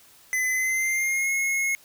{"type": "tone with pitch glide", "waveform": "square", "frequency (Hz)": [2023, 2168], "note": ["B6", "C#7"], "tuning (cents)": [41, -39], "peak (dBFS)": -23, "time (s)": [0.33, 1.75], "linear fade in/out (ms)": 0, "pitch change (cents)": 120, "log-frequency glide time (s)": [0.51, 1.31], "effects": ["white hiss -54 dBFS RMS until 1.84 s"]}